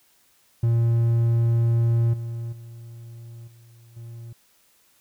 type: tone with level steps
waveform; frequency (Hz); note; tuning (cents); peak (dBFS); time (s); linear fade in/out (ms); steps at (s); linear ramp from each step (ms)
triangle; 116.4; A#2; -2; -15 / -26 / -36 / -46 / -34; 0.63-4.33; 5; 2.13 / 2.52 / 3.47 / 3.96; 10
effects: white hiss -61 dBFS RMS until 5 s